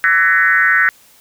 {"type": "tone with frequency modulation", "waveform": "sine", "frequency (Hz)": 1679, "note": "G#6", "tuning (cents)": 18, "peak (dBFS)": -9, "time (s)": [0.04, 0.89], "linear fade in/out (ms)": 0, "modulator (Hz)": 172, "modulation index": 1.8, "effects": ["white hiss -48 dBFS RMS until 1.2 s"]}